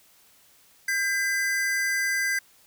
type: tone pair together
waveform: square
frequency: 1597.7 / 2013 Hz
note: G6 / B6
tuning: +33 / +33 cents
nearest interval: major third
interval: 400 cents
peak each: -27 dBFS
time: 0.88-2.39 s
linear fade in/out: 5 ms
effects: white hiss -58 dBFS RMS until 2.66 s